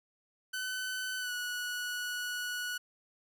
sawtooth tone with pitch glide, 1512 to 1468.1 Hz, F#6 to F#6, +37 to -14 cents, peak -31 dBFS, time 0.53-2.78 s, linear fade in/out 10 ms, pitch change -51 cents, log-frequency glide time 1.18-1.32 s, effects none

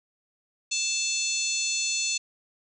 harmonic tone with a mistuned harmonic, 880 Hz, A5, in tune, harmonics 3 / 4 / 5 / 6 / 7 / 8 / 9, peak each -31 / -35 / -31 / -41 / -31 / -32 / -39 dBFS, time 0.71-2.18 s, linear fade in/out 10 ms, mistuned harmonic 5, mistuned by -30 cents, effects none

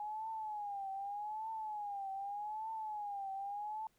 sine tone with vibrato, 830.6 Hz, G#5, in tune, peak -39 dBFS, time 0-3.87 s, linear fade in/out 2 ms, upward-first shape triangle, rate 0.83 Hz, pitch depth 130 cents each way, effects pink hiss -75 dBFS RMS until 3.98 s

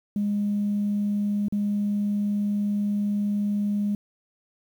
sine tone with dropouts, 205.2 Hz, G#3, 21 cents flat, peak -21 dBFS, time 0.16-3.95 s, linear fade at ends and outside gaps 2 ms, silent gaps 1.484-1.524 s, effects tanh soft clip ceiling -18 dBFS + 9-bit

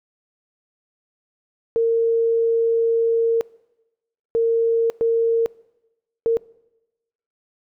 sine tone bursts at uneven times, 458.6 Hz, A#4, 28 cents flat, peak -15 dBFS, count 4, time 1.76-3.41 / 4.35-4.9 / 5.01-5.46 / 6.26-6.37 s, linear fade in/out 0 ms, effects noise-tail reverb RT60 1.0 s tail -23 dB re dry

